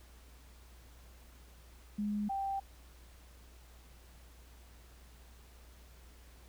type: tone pair in turn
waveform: sine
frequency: 207.7 / 784.2 Hz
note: G#3 / G5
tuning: 0 / 0 cents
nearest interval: octave + major seventh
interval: 2300 cents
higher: second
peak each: -32 / -33 dBFS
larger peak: first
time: 1.98-2.29 / 2.29-2.6 s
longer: neither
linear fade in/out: 10 ms
effects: added 60 Hz sine -55 dBFS peak until 6.48 s + pink hiss -62 dBFS RMS until 6.48 s